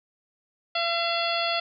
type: harmonic tone with a mistuned harmonic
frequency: 679 Hz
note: F5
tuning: 49 cents flat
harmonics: 1 / 2 / 3 / 4 / 5 / 6 / 7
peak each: -28 / -31 / -35 / -31 / -31 / -33 / -36 dBFS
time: 0.75-1.6 s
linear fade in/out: 5 ms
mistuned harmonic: 6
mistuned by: +93 cents
effects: none